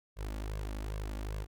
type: tone with flanger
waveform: sawtooth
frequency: 51.91 Hz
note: G#1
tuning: in tune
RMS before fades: -38 dBFS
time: 0.16-1.47 s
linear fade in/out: 50 ms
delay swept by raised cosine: 1.8 to 3.6 ms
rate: 2.5 Hz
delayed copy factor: +0.8
effects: none